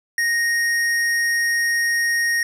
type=tone; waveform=square; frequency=1864.7 Hz; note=A#6; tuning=in tune; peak=-18 dBFS; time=0.18-2.43 s; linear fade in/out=2 ms; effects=low-pass 12000 Hz 12 dB/octave + 9-bit